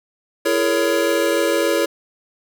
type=chord; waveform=square; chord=A# half-diminished seventh; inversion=second; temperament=just; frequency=335.6 / 419.5 / 466.2 / 559.4 Hz; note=E4 / G#4 / A#4 / C#5; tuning=+31 / +17 / 0 / +16 cents; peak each=-22 / -24 / -23 / -21 dBFS; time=0.45-1.86 s; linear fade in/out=10 ms; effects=none